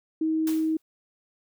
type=tone; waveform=sine; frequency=317.4 Hz; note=D#4; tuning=35 cents sharp; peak=-22 dBFS; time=0.21-0.77 s; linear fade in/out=5 ms
type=noise with exponential decay; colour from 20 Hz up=white; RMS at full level=-35 dBFS; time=0.47-0.82 s; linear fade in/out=2 ms; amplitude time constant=75 ms
effects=none